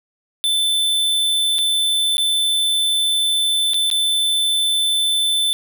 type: tone with dropouts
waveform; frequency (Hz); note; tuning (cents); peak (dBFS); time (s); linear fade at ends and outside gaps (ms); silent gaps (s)
square; 3527; A7; +3; -16; 0.44-5.53; 0; 1.584-1.588 / 2.17-2.181 / 3.735-3.743 / 3.901-3.913
effects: none